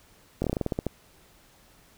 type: slowing click train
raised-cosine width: 2 ms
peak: -13 dBFS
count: 11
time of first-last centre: 0.42-0.867 s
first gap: 22 ms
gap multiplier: 1.15
effects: pink hiss -58 dBFS RMS until 1.97 s